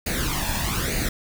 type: noise with flanger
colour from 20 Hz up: pink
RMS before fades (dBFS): -25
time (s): 0.06-1.09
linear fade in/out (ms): 5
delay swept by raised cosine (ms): 0.45 to 1.19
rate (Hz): 1.1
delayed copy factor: +0.7
effects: none